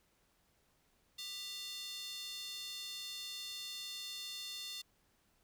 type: tone with high-pass filter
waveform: square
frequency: 396.5 Hz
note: G4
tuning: 20 cents sharp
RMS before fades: -45 dBFS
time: 1.18-4.82 s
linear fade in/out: 10 ms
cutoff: 3800 Hz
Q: 3.5
effects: pink hiss -74 dBFS RMS until 5.43 s